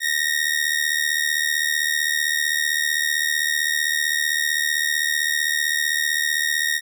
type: ring-modulated tone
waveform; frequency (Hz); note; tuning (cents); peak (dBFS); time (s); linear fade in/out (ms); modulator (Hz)
sawtooth; 1864.7; A#6; 0; -13; 0-6.81; 50; 37.8
effects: none